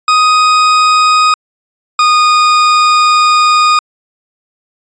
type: tone pair in turn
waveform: 40% pulse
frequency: 1249 / 1232.5 Hz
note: D#6 / D#6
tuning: +6 / -17 cents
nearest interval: unison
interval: 23 cents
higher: first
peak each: -5 dBFS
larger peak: neither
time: 0.08-1.34 / 1.99-3.79 s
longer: second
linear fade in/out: 2 ms
effects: resampled to 16000 Hz